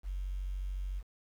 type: tone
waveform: sine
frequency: 46.83 Hz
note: F#1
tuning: 22 cents sharp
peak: -33 dBFS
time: 0.03-1.03 s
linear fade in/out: 50 ms
effects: tanh soft clip ceiling -29 dBFS + 10-bit